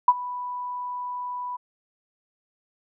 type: tone with ADSR envelope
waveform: sine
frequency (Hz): 987.8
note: B5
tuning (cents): 0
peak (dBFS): -9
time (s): 0.08-1.57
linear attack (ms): 4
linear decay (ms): 42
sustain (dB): -20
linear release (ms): 14
effects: none